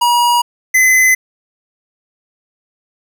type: tone pair in turn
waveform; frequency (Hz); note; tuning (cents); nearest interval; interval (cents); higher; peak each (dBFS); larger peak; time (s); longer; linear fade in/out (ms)
square; 959 / 2032; A#5 / B6; +49 / +49; octave + minor second; 1300; second; -10 / -8; second; 0.01-0.42 / 0.74-1.15; neither; 10
effects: none